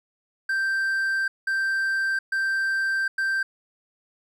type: tone bursts at uneven times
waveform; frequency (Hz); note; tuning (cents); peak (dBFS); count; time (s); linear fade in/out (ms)
triangle; 1568; G6; 0; -20; 4; 0.49-1.28 / 1.47-2.19 / 2.32-3.08 / 3.18-3.43; 5
effects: none